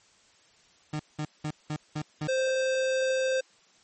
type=tone bursts; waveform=30% pulse; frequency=151.8 Hz; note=D#3; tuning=42 cents flat; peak=-27 dBFS; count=6; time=0.93-2.276 s; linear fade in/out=5 ms; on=66 ms; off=190 ms
type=tone; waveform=square; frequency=523.3 Hz; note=C5; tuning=in tune; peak=-25 dBFS; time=2.28-3.41 s; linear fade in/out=10 ms
effects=white hiss -61 dBFS RMS until 3.83 s + MP3 32 kbps